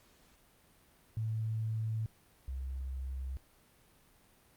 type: tone pair in turn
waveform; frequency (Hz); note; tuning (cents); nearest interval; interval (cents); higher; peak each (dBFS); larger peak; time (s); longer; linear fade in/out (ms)
sine; 110.7 / 65.82; A2 / C2; +11 / +11; major sixth; 900; first; -32 / -36; first; 1.17-2.06 / 2.48-3.37; neither; 0
effects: pink hiss -65 dBFS RMS until 4.56 s + Opus 48 kbps